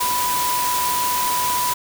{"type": "tone in noise", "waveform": "sine", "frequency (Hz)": 987.8, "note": "B5", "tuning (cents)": 0, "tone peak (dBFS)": -20, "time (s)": [0, 1.74], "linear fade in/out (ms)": 10, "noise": "white", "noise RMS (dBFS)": -24, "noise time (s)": [0, 1.74], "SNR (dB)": 1, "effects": []}